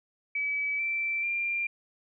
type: tone with pitch steps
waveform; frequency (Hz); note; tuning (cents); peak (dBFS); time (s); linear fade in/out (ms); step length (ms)
sine; 2290 / 2337 / 2384; D7 / D7 / D7; -44 / -9 / +25; -27; 0.35-1.67; 5; 440
effects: none